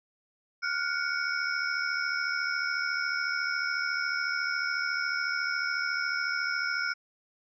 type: tone cluster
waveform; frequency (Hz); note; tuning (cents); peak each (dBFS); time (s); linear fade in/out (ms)
sine; 1404 / 1478 / 2239 / 5160 / 5450; F6 / F#6 / C#7 / E8 / F8; +9 / -2 / +17 / -38 / -43; -31 / -33 / -35 / -39 / -40; 0.62-6.94; 20
effects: none